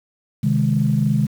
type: chord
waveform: sine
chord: Ab major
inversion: first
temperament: equal with one note detuned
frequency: 130.81 / 154.31 / 207.7 Hz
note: C3 / Eb3 / Ab3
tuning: 0 / -14 / 0 cents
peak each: -19 dBFS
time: 0.43-1.27 s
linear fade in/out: 10 ms
effects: tanh soft clip ceiling -5 dBFS + 7-bit